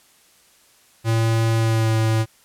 square tone with pitch glide, 113.3 to 111.23 Hz, A#2 to A2, -49 to +19 cents, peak -17 dBFS, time 1.04-2.26 s, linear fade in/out 50 ms, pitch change -32 cents, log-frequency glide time 1.54-1.95 s, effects white hiss -55 dBFS RMS until 2.44 s + low-pass 12000 Hz 12 dB/octave

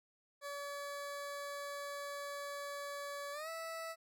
20% pulse tone with pitch glide, 570 to 654.8 Hz, C#5 to E5, +48 to -12 cents, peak -37 dBFS, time 0.41-3.96 s, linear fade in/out 50 ms, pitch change +240 cents, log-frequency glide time 3.32-3.49 s, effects none

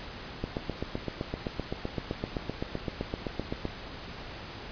click train, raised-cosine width 2 ms, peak -17 dBFS, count 26, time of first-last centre 0.44-3.653 s, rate 7.78 Hz, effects pink hiss -42 dBFS RMS until 4.71 s + resampled to 11025 Hz

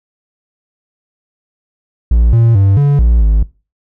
triangle tone with pitch steps, 57.7 / 115.7 / 98.1 / 142.9 / 58 / 52.7 Hz, A#1 / A#2 / G2 / D3 / A#1 / G#1, -17 / -13 / +2 / -47 / -8 / +26 cents, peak -4 dBFS, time 2.11-3.43 s, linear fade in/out 5 ms, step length 220 ms, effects noise-tail reverb RT60 0.3 s tail -20 dB re dry

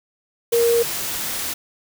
sine tone in noise, 467.9 Hz, A#4, 6 cents sharp, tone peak -14 dBFS, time 0.52-0.83 s, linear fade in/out 10 ms, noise white, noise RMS -26 dBFS, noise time 0.52-1.54 s, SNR +9 dB, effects none

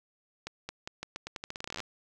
accelerating click train, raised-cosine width 0.2 ms, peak -20 dBFS, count 21, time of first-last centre 0.47-1.803 s, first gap 220 ms, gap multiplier 0.84, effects none

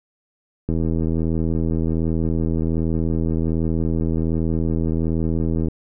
click train, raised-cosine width 3 ms, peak -10 dBFS, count 407, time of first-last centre 0.69-5.684 s, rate 81.3 Hz, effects none

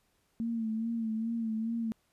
sine tone with vibrato, 225.6 Hz, A3, 44 cents sharp, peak -30 dBFS, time 0.4-1.92 s, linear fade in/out 0 ms, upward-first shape sine, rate 2.4 Hz, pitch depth 50 cents each way, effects pink hiss -73 dBFS RMS until 2.12 s + resampled to 32000 Hz

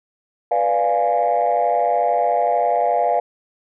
sine chord, B diminished seventh, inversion none, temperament equal, 493.9 / 587.3 / 698.5 / 830.6 Hz, B4 / D5 / F5 / Ab5, 0 / 0 / 0 / 0 cents, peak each -22 / -21 / -17 / -21 dBFS, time 0.51-3.2 s, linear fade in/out 5 ms, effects tanh soft clip ceiling -9 dBFS

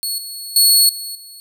20% pulse tone with level steps, 4374 Hz, C#8, 24 cents flat, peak -14 / -22 / -3 / -20 / -30 dBFS, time 0.03-1.4 s, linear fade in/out 0 ms, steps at 0.18 / 0.56 / 0.89 / 1.15 s, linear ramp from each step 2 ms, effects none

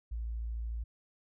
sine tone, 56.8 Hz, A#1, 44 cents flat, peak -34 dBFS, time 0.11-0.84 s, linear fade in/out 10 ms, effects none

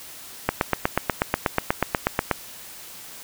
click train, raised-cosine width 0.5 ms, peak -3 dBFS, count 16, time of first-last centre 0.49-2.313 s, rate 8.23 Hz, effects white hiss -41 dBFS RMS until 3.23 s

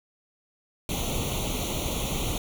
pink noise with comb filter, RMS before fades -29 dBFS, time 0.89-2.38 s, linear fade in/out 2 ms, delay 0.3 ms, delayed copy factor +0.95, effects none

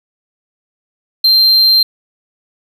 triangle tone, 4155 Hz, C8, 13 cents flat, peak -5 dBFS, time 1.24-1.83 s, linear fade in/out 5 ms, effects none

